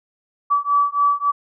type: beating tone pair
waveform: sine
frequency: 1148 / 1151.6 Hz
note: D6 / D6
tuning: -40 / -34 cents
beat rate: 3.6 Hz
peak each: -18 dBFS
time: 0.5-1.32 s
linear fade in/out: 20 ms
effects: none